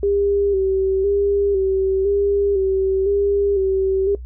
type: tone with vibrato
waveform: sine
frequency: 392.9 Hz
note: G4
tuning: 4 cents sharp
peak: -15 dBFS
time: 0.03-4.15 s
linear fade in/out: 2 ms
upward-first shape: square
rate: 0.99 Hz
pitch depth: 39 cents each way
effects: noise-tail reverb RT60 0.1 s tail -18 dB re dry + added 61 Hz sine -30 dBFS peak until 4.25 s